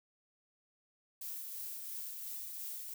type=noise with tremolo; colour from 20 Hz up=violet; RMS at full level=-42 dBFS; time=1.21-2.94 s; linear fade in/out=5 ms; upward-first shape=triangle; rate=2.9 Hz; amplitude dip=35%; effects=none